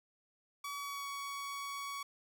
sawtooth tone with pitch glide, 1138 to 1123 Hz, C#6 to C#6, +45 to +22 cents, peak -36 dBFS, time 0.64-2.03 s, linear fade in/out 5 ms, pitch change -23 cents, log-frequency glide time 0.76-1.06 s, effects none

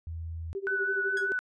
sine tone, 82.2 Hz, E2, 4 cents flat, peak -34 dBFS, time 0.07-0.53 s, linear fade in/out 0 ms
sine tone with tremolo, 392 Hz, G4, in tune, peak -29 dBFS, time 0.55-1.32 s, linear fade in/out 0 ms, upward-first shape sine, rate 12 Hz, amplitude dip 90%
sine tone with vibrato, 1487 Hz, F#6, 8 cents sharp, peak -27 dBFS, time 0.67-1.39 s, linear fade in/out 0 ms, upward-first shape sine, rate 5 Hz, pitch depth 20 cents each way
sawtooth tone with exponential decay, 1661.2 Hz, G#6, in tune, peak -31 dBFS, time 1.17-1.29 s, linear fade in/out 1 ms, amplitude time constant 25 ms
effects resampled to 22050 Hz

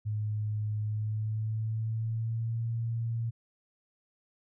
sine tone with pitch glide, 106.3 to 115.25 Hz, G#2 to A#2, +41 to -19 cents, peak -29 dBFS, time 0.05-3.31 s, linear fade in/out 20 ms, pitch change +140 cents, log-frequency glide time 0.81-2.66 s, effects none

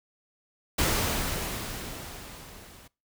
pink noise with level ramp, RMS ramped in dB -24 to -51 dBFS, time 0.78-2.88 s, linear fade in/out 10 ms, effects noise-tail reverb RT60 0.3 s tail -24 dB re dry

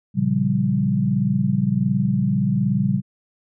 sine chord, G half-diminished seventh, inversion first, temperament equal, 116.54 / 138.59 / 174.61 / 196 Hz, Bb2 / Db3 / F3 / G3, 0 / 0 / 0 / 0 cents, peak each -25 / -22 / -25 / -20 dBFS, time 0.14-3.02 s, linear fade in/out 50 ms, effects none

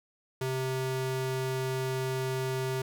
square ring-modulated tone, 261.6 Hz, C4, in tune, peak -27 dBFS, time 0.41-2.82 s, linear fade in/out 5 ms, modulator 130 Hz, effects none

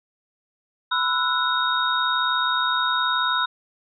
sine tone cluster, 1001 / 1328 / 1467 / 3732 Hz, B5 / E6 / F#6 / A#7, +23 / +12 / -15 / +1 cents, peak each -25 dBFS, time 0.91-3.46 s, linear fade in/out 10 ms, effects none

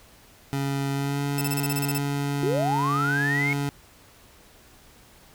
25% pulse tone with pitch glide, 138.59 to 141.75 Hz, C#3 to C#3, 0 to +39 cents, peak -21 dBFS, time 0.53-3.69 s, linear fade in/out 0 ms, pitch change +39 cents, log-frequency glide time 0.91-1.21 s
5% pulse tone bursts, 2637 Hz, E7, in tune, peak -18 dBFS, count 10, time 1.38-1.98 s, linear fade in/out 2 ms, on 33 ms, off 30 ms
sine linear sweep, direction up, 335.5 to 2202 Hz, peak -23 dBFS, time 2.43-3.53 s, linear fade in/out 0 ms
effects pink hiss -53 dBFS RMS until 5.34 s

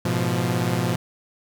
sawtooth chord, F diminished, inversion first, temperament equal with one note detuned, 105.95 / 123.47 / 174.61 Hz, Ab2 / Cb3 / F3, +35 / 0 / 0 cents, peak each -24 / -20 / -21 dBFS, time 0.05-0.96 s, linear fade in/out 5 ms, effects none

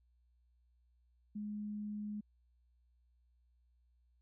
sine tone, 209.1 Hz, G#3, 12 cents sharp, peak -39 dBFS, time 1.35-2.21 s, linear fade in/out 10 ms, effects added 60 Hz sine -69 dBFS peak until 4.21 s

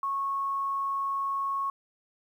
sine tone, 1100 Hz, C#6, 14 cents flat, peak -27 dBFS, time 0.03-1.7 s, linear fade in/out 2 ms, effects 10-bit

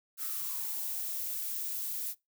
violet noise with high-pass filter sweep, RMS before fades -36 dBFS, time 0.17-2.15 s, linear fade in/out 50 ms, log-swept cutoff 1400 to 250 Hz, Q 7.3, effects noise-tail reverb RT60 0.2 s tail -22 dB re dry

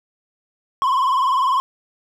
triangle tone with vibrato, 1046.5 Hz, C6, in tune, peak -13 dBFS, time 0.82-1.6 s, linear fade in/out 0 ms, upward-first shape sine, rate 20 Hz, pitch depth 98 cents each way, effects none

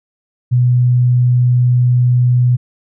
sine tone, 123.7 Hz, B2, 3 cents sharp, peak -8 dBFS, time 0.51-2.57 s, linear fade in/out 20 ms, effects none

